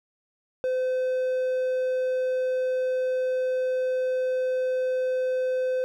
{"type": "tone", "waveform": "triangle", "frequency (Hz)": 512, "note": "C5", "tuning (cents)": -38, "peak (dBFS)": -21, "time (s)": [0.64, 5.84], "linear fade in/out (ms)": 0, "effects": []}